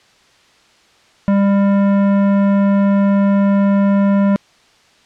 sine tone with tanh clipping, 199.1 Hz, G3, 27 cents sharp, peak -12 dBFS, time 1.28-4.36 s, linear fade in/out 0 ms, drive 15 dB, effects white hiss -51 dBFS RMS until 5.05 s + low-pass 5000 Hz 12 dB/octave

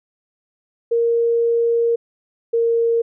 sine tone pair in turn, 466.2 / 463 Hz, A#4 / A#4, 0 / -12 cents, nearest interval unison, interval 12 cents, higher first, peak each -14 dBFS, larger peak neither, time 0.91-1.96 / 2.53-3.02 s, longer first, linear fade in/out 10 ms, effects none

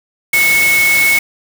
sine tone in noise, 2200 Hz, C#7, 14 cents flat, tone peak -9 dBFS, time 0.33-1.19 s, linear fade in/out 5 ms, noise white, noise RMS -18 dBFS, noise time 0.33-1.19 s, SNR +6 dB, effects none

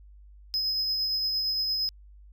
triangle tone with tremolo, 5080 Hz, D#8, 35 cents sharp, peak -23 dBFS, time 0.54-1.89 s, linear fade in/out 0 ms, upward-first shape triangle, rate 8.7 Hz, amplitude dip 30%, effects added 50 Hz sine -48 dBFS peak until 2.32 s

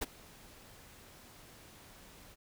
pink noise with ADSR envelope, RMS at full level -34 dBFS, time 0.01-2.36 s, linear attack 13 ms, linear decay 26 ms, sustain -22 dB, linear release 38 ms, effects none

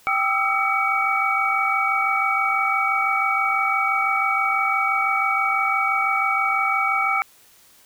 sine tone cluster, 783 / 1221 / 1288 / 1334 / 2264 Hz, G5 / D#6 / E6 / E6 / C#7, -2 / -33 / -41 / +20 / +36 cents, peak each -25 / -30 / -26 / -24 / -22 dBFS, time 0.07-7.22 s, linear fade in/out 0 ms, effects white hiss -53 dBFS RMS until 7.85 s

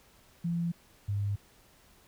sine tone pair in turn, 170.3 / 101.26 Hz, F3 / G#2, -43 / -43 cents, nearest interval major sixth, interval 900 cents, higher first, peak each -28 dBFS, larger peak neither, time 0.44-0.72 / 1.08-1.36 s, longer neither, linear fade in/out 10 ms, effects pink hiss -61 dBFS RMS until 2.07 s

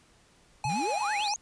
square tone with vibrato, 832 Hz, G#5, 3 cents sharp, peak -29 dBFS, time 0.64-1.34 s, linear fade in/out 2 ms, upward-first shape triangle, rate 8.9 Hz, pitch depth 65 cents each way
sine exponential sweep, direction up, 117.9 to 6890 Hz, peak -31 dBFS, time 0.65-1.36 s, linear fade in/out 0 ms
pink high-pass noise, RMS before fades -46 dBFS, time 0.69-1.29 s, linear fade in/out 5 ms, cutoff 620 Hz, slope 12 dB/octave
effects pink hiss -61 dBFS RMS until 1.41 s + resampled to 22050 Hz

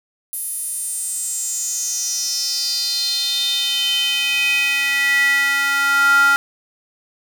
square tone with high-pass filter sweep, 278.9 Hz, C#4, 11 cents sharp, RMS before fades -19 dBFS, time 0.33-6.36 s, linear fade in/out 0 ms, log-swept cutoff 11000 to 1300 Hz, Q 6.5, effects none

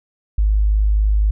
sine tone, 51.91 Hz, G#1, in tune, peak -12 dBFS, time 0.38-1.31 s, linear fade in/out 5 ms, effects none

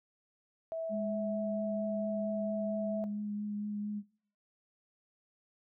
sine tone, 653 Hz, E5, 17 cents flat, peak -34 dBFS, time 0.72-3.04 s, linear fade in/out 0 ms
sine tone with vibrato, 207.7 Hz, G#3, in tune, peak -34 dBFS, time 0.89-4.03 s, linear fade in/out 50 ms, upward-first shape triangle, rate 4.4 Hz, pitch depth 14 cents each way
effects noise-tail reverb RT60 0.5 s tail -19 dB re dry

